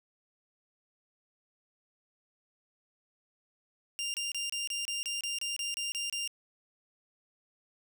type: tone bursts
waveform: 20% pulse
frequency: 2794 Hz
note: F7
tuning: in tune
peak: -28 dBFS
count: 13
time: 3.99-6.276 s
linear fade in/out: 0 ms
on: 150 ms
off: 28 ms
effects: none